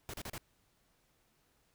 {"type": "noise bursts", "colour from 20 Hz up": "pink", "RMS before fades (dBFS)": -43, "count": 4, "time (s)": [0.09, 0.379], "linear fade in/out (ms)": 0, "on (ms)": 46, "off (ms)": 35, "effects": ["pink hiss -73 dBFS RMS until 1.74 s"]}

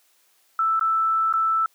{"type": "tone with dropouts", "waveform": "sine", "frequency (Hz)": 1321, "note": "E6", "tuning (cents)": 3, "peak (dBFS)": -18, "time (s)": [0.59, 1.66], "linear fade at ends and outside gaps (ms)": 2, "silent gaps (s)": [[0.795, 0.81], [1.327, 1.337]], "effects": ["white hiss -62 dBFS RMS until 1.74 s", "high-pass 400 Hz 12 dB/octave"]}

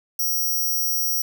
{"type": "tone", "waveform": "10% pulse", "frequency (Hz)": 5700, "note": "F8", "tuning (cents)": 34, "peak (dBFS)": -15, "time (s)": [0.19, 1.22], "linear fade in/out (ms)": 5, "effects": ["8-bit"]}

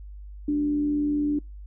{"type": "tone with frequency modulation", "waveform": "sine", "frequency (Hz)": 293.7, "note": "D4", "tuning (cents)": 0, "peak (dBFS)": -21, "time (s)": [0.48, 1.39], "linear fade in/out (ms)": 5, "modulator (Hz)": 84.2, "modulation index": 0.22, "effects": ["noise-tail reverb RT60 0.2 s tail -26 dB re dry", "added 50 Hz sine -38 dBFS peak until 1.66 s"]}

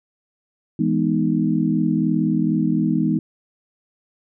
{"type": "chord", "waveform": "sine", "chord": "E major seventh", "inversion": "none", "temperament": "equal", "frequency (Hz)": [164.81, 207.7, 246.9, 311.1], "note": ["E3", "G#3", "B3", "D#4"], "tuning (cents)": [0, 0, 0, 0], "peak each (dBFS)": -22, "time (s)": [0.79, 3.19], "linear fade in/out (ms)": 5, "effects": []}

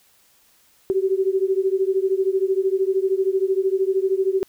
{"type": "beating tone pair", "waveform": "sine", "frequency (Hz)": [377.6, 390.6], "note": ["F#4", "G4"], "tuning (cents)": [35, -6], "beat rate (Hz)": 13, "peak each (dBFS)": [-20, -21], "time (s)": [0.9, 4.43], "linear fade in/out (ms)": 0, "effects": ["white hiss -58 dBFS RMS until 4.48 s"]}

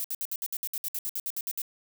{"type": "noise bursts", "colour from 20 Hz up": "violet", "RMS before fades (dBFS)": -32, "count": 16, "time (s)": [0, 1.618], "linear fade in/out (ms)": 0, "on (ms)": 43, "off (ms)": 62, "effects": []}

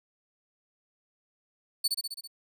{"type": "tone with echo", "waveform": "sawtooth", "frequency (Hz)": 4481, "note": "C#8", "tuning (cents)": 18, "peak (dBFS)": -20, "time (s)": [1.84, 1.88], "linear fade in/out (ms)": 10, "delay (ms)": 66, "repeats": 6, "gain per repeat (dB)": -3, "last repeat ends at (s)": 2.276, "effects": []}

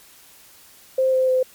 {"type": "tone with pitch steps", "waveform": "sine", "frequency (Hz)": [523.3, 518.5, 513.7], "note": ["C5", "C5", "C5"], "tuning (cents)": [0, -16, -32], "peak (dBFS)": -15, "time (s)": [0.98, 1.43], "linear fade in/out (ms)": 5, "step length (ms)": 150, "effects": ["white hiss -49 dBFS RMS until 1.54 s", "MP3 96 kbps"]}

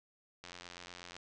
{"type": "click train", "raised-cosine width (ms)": 0.2, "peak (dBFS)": -30, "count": 65, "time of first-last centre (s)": [0.44, 1.166], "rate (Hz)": 88.2, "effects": ["resampled to 22050 Hz"]}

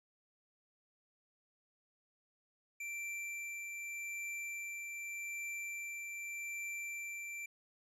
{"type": "tone with tremolo", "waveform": "square", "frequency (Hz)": 2349, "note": "D7", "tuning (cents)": 0, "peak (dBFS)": -40, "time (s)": [2.8, 7.46], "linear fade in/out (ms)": 5, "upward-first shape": "triangle", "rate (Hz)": 0.84, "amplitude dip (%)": 30, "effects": ["low-pass 11000 Hz 12 dB/octave"]}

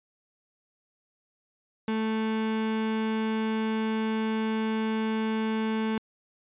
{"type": "tone", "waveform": "35% pulse", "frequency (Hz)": 220, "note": "A3", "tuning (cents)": 0, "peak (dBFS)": -24, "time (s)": [1.88, 5.98], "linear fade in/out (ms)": 2, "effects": ["resampled to 8000 Hz"]}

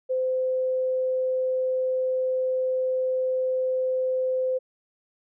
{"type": "tone", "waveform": "sine", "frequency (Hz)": 515, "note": "C5", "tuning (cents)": -28, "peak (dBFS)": -22, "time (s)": [0.09, 4.59], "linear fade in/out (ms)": 20, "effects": []}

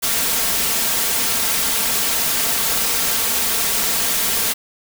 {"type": "noise with comb filter", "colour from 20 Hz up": "white", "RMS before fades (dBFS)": -19, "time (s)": [0.02, 4.54], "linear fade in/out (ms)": 20, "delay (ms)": 4.4, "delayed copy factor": 0.5, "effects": []}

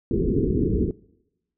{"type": "low-pass noise", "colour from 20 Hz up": "white", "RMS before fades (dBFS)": -22, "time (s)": [0.11, 0.91], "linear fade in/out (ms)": 2, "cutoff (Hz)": 440, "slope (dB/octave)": 96, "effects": ["noise-tail reverb RT60 0.9 s tail -23 dB re dry"]}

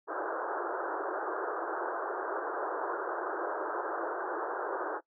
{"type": "band-pass noise", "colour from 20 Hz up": "pink", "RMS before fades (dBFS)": -35, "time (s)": [0.07, 5.01], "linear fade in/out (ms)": 50, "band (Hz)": [330, 1600], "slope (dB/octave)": 96, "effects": ["noise-tail reverb RT60 0.1 s tail -21 dB re dry"]}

